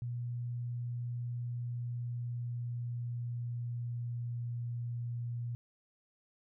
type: tone with pitch glide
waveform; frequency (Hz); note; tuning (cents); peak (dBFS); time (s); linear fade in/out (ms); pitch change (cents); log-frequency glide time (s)
sine; 120.7 to 119.31; B2 to A#2; -39 to +41; -35; 0.02-5.55; 0; -20; 1.55-4.64
effects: none